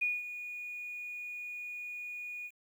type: tone with ADSR envelope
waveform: sine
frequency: 2455 Hz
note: D#7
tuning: 24 cents flat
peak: -27 dBFS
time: 0.01-2.51 s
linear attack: 13 ms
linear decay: 200 ms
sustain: -12 dB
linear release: 52 ms
effects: 10-bit